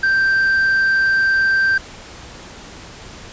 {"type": "tone", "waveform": "triangle", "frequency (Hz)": 1568, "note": "G6", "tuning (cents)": 0, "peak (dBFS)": -11, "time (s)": [0.03, 1.78], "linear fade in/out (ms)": 5, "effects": ["pink hiss -37 dBFS RMS until 3.32 s", "resampled to 16000 Hz"]}